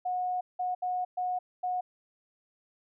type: tone bursts at uneven times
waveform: sine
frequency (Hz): 728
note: F#5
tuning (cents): -28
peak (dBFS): -28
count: 5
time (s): 0.05-0.41 / 0.59-0.75 / 0.82-1.05 / 1.17-1.39 / 1.63-1.81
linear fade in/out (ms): 10
effects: none